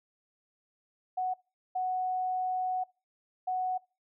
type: tone bursts at uneven times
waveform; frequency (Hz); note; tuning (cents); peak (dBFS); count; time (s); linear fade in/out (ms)
sine; 740; F#5; 0; -28; 3; 1.17-1.34 / 1.75-2.84 / 3.47-3.78; 10
effects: noise-tail reverb RT60 0.3 s tail -23 dB re dry